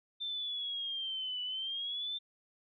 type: linear two-way sweep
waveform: sine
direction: down then up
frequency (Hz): 3578 to 2960 to 3578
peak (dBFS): -35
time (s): 0.2-2.19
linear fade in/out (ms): 20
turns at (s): 1.42
effects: none